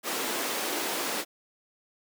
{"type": "high-pass noise", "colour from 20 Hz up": "pink", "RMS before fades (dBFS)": -31, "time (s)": [0.03, 1.25], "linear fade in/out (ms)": 50, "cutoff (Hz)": 270, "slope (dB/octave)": 24, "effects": []}